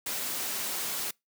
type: noise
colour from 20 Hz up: white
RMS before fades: -33 dBFS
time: 0.06-1.11 s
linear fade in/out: 5 ms
effects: noise-tail reverb RT60 0.2 s tail -26 dB re dry + high-pass 150 Hz 12 dB/octave